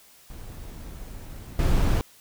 brown noise with level steps, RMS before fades -39 / -21 dBFS, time 0.3-2.01 s, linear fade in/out 0 ms, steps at 1.59 s, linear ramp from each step 2 ms, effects white hiss -54 dBFS RMS until 2.2 s

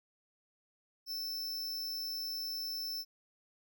square tone, 5310 Hz, E8, 12 cents sharp, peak -37 dBFS, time 1.06-3.05 s, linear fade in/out 50 ms, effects none

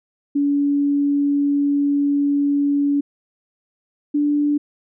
sine tone pair in turn, 285.1 / 292.3 Hz, C#4 / D4, +49 / -8 cents, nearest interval unison, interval 43 cents, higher second, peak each -15 dBFS, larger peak neither, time 0.35-3.01 / 4.14-4.58 s, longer first, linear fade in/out 10 ms, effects none

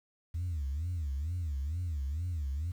sine tone with vibrato, 77.78 Hz, D#2, in tune, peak -30 dBFS, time 0.34-2.72 s, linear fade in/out 10 ms, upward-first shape sine, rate 2.2 Hz, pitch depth 250 cents each way, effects tanh soft clip ceiling -29 dBFS + 10-bit

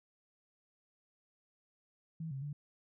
sine tone with pitch steps, 161.4 / 134.9 / 145.7 Hz, E3 / C#3 / D3, -36 / -47 / -13 cents, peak -38 dBFS, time 2.2-2.53 s, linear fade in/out 5 ms, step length 110 ms, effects none

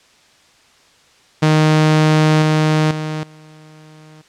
sawtooth tone with level steps, 155 Hz, D#3, 6 cents flat, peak -6 / -8 / -17 / -36 dBFS, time 1.42-4.22 s, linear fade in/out 10 ms, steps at 2.42 / 2.91 / 3.23 s, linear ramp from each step 2 ms, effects white hiss -51 dBFS RMS until 4.28 s + low-pass 6000 Hz 12 dB/octave

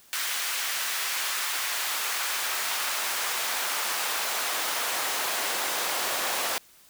pink noise with high-pass filter sweep, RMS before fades -29 dBFS, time 0.13-6.58 s, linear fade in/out 0 ms, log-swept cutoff 1600 to 600 Hz, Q 0.88, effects white hiss -56 dBFS RMS until 6.89 s

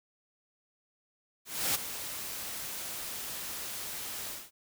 white noise with ADSR envelope, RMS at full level -28 dBFS, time 1.45-4.51 s, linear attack 300 ms, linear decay 14 ms, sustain -11 dB, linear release 210 ms, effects none

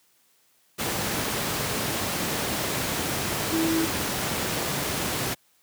sine tone in noise, 325.5 Hz, E4, 22 cents flat, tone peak -22 dBFS, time 3.52-3.86 s, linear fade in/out 20 ms, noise pink, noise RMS -27 dBFS, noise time 0.78-5.35 s, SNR +2 dB, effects white hiss -64 dBFS RMS until 5.62 s + high-pass 100 Hz 12 dB/octave

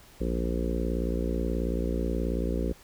harmonic tone, 58.5 Hz, A#1, 7 cents sharp, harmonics 1 / 3 / 4 / 5 / 6 / 7 / 8 / 9, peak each -29 / -34 / -35 / -36 / -37 / -37 / -38 / -39 dBFS, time 0.2-2.73 s, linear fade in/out 10 ms, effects pink hiss -54 dBFS RMS until 2.83 s

